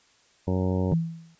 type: harmonic tone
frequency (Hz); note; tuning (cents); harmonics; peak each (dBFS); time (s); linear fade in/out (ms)
92.6; F#2; +2; 1 / 2 / 3 / 4 / 5 / 6 / 7 / 8 / 9 / 10; -26 / -27 / -32 / -34 / -33 / -35 / -46 / -46 / -44 / -42; 0.47-0.94; 10
type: tone with exponential decay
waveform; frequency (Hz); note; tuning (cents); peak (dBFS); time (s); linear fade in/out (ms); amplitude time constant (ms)
sine; 164.9; E3; +1; -16; 0.92-1.35; 0; 93
effects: white hiss -61 dBFS RMS until 1.39 s + resampled to 16000 Hz